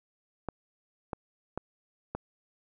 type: clicks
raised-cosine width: 1 ms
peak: -19 dBFS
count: 4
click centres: 0.487 / 1.132 / 1.576 / 2.15 s
effects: none